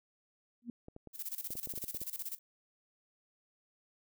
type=tone with exponential growth; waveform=sine; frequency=237.8 Hz; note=A#3; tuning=35 cents sharp; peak=-34 dBFS; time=0.62-0.7 s; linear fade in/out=2 ms; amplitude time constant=16 ms
type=clicks; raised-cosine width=2 ms; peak=-35 dBFS; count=11; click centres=0.884 / 0.964 / 1.073 / 1.505 / 1.554 / 1.673 / 1.738 / 1.777 / 1.84 / 1.947 / 2.016 s
type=noise with tremolo; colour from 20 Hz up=violet; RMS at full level=-39 dBFS; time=1.13-2.39 s; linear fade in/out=50 ms; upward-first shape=square; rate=16 Hz; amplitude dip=80%
effects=none

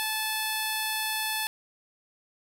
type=tone with notch filter; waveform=5% pulse; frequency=870 Hz; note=A5; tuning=20 cents flat; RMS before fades=-30 dBFS; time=0-1.47 s; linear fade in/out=0 ms; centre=6700 Hz; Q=1.3; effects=none

